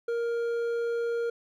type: tone with hard clipping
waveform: triangle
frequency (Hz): 468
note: A#4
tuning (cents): +7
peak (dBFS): -28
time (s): 0.08-1.3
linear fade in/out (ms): 5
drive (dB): 9
effects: none